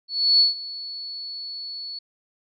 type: tone with ADSR envelope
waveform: sine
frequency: 4415 Hz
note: C#8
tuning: 8 cents flat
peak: -12 dBFS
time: 0.08-1.99 s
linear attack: 320 ms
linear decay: 140 ms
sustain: -19 dB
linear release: 6 ms
effects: none